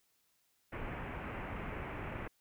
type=low-pass noise; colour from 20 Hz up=pink; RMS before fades=-42 dBFS; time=0.72-2.28 s; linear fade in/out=10 ms; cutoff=2600 Hz; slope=48 dB/octave; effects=white hiss -75 dBFS RMS until 2.4 s